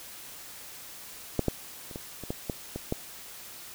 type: clicks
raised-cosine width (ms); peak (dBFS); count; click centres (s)
2; -11 / -11 / -30 / -23 / -25 / -17 / -16 / -20 / -14; 9; 1.393 / 1.483 / 1.912 / 1.959 / 2.237 / 2.305 / 2.498 / 2.76 / 2.924
effects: white hiss -45 dBFS RMS until 3.74 s